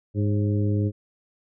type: harmonic tone with a mistuned harmonic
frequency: 102.9 Hz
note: G#2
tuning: 16 cents flat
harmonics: 1 / 2 / 3 / 4 / 5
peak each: -21 / -29 / -29 / -33 / -38 dBFS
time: 0.14-0.92 s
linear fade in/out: 50 ms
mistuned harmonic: 5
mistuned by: +64 cents
effects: none